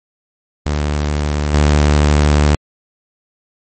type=tone with level steps; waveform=sawtooth; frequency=74 Hz; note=D2; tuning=14 cents sharp; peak=-11 / -5 dBFS; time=0.66-2.55 s; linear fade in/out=0 ms; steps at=1.53 s; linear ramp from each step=10 ms; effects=MP3 32 kbps